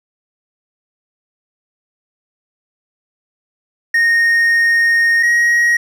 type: tone pair in turn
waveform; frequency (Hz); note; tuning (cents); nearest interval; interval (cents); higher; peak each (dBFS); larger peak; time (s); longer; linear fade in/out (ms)
triangle; 1853 / 1889.8; A#6 / A#6; -11 / +23; unison; 34; second; -8; neither; 3.94-5.23 / 5.23-5.77; first; 5
effects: none